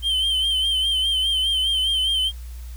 triangle tone with vibrato, 3115 Hz, G7, 12 cents flat, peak -17 dBFS, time 0.02-2.32 s, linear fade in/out 50 ms, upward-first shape sine, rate 4.9 Hz, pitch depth 51 cents each way, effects added 60 Hz sine -32 dBFS peak until 2.76 s + white hiss -50 dBFS RMS until 2.76 s

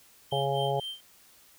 triangle tone with tremolo, 3136 Hz, G7, in tune, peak -32 dBFS, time 0.31-1.01 s, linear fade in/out 10 ms, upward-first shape sine, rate 4 Hz, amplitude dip 90%
harmonic tone, 138.59 Hz, C#3, in tune, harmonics 1 / 3 / 4 / 5 / 6, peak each -32 / -32 / -32 / -32 / -32 dBFS, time 0.32-0.8 s, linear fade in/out 5 ms
effects white hiss -58 dBFS RMS until 1.58 s

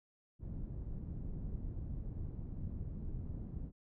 pink low-pass noise, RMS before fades -42 dBFS, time 0.39-3.72 s, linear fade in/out 50 ms, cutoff 180 Hz, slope 12 dB/octave, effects none

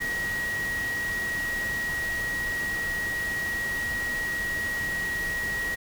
sine tone in noise, 1903 Hz, A#6, 35 cents sharp, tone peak -27 dBFS, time 0-5.76 s, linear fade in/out 20 ms, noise pink, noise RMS -37 dBFS, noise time 0-5.76 s, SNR +7 dB, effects none

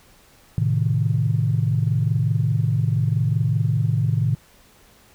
sine chord, A diminished, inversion none, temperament equal, 110 / 130.81 / 155.56 Hz, A2 / C3 / Eb3, 0 / 0 / 0 cents, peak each -20 / -22 / -22 dBFS, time 0.58-4.35 s, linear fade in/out 0 ms, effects tanh soft clip ceiling -8 dBFS + pink hiss -53 dBFS RMS until 5.14 s

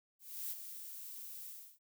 violet noise with ADSR envelope, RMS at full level -40 dBFS, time 0.19-1.79 s, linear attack 320 ms, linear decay 35 ms, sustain -8 dB, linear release 310 ms, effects none

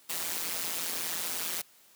white noise with amplitude modulation, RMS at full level -30 dBFS, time 0.09-1.62 s, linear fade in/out 10 ms, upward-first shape sine, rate 170 Hz, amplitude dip 90%, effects white hiss -60 dBFS RMS until 1.95 s + high-pass 150 Hz 12 dB/octave

